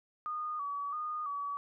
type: tone with vibrato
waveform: sine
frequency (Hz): 1182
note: D6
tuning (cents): +11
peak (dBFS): -34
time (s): 0.26-1.57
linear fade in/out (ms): 0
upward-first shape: square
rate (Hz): 1.5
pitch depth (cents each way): 64
effects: none